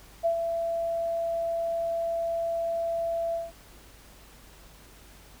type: tone with ADSR envelope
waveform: sine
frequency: 670 Hz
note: E5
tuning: 28 cents sharp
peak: -20 dBFS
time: 0.23-3.52 s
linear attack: 27 ms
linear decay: 93 ms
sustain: -6 dB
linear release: 180 ms
effects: added 50 Hz sine -54 dBFS peak until 5.4 s + pink hiss -53 dBFS RMS until 5.4 s